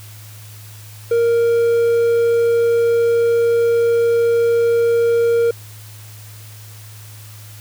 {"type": "tone", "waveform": "triangle", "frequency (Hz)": 466.7, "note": "A#4", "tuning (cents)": 2, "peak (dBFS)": -10, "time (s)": [1.11, 5.51], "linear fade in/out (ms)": 5, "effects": ["added 106 Hz sine -36 dBFS peak until 7.6 s", "white hiss -42 dBFS RMS until 7.6 s"]}